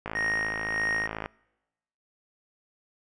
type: click train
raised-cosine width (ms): 0.5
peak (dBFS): -17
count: 66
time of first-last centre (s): 0.06-1.259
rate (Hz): 54.2
type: tone with tremolo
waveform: triangle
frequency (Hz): 1865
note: A#6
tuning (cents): 0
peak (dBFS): -23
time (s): 0.15-1.07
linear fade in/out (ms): 5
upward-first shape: sine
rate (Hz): 1.7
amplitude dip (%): 55
effects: noise-tail reverb RT60 1.0 s tail -25 dB re dry + resampled to 22050 Hz